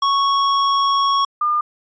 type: tone pair in turn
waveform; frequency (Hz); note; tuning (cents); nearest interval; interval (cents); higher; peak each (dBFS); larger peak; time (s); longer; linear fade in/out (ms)
square / sine; 1108.7 / 1207.4; C#6 / D6; 0 / +48; minor second; 148; second; -15; neither; 0.02-1.25 / 1.41-1.61; first; 5
effects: resampled to 16000 Hz